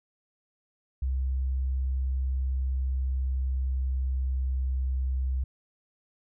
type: tone with pitch glide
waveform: sine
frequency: 65.41 to 64.96 Hz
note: C2 to C2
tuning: 0 to -12 cents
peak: -25 dBFS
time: 1.02-5.44 s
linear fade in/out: 5 ms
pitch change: -12 cents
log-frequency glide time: 2.32-4.81 s
effects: none